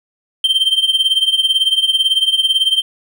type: tone with tremolo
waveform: triangle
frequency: 3136 Hz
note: G7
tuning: in tune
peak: -6 dBFS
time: 0.44-2.82 s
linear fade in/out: 2 ms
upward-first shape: triangle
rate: 18 Hz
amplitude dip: 90%
effects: none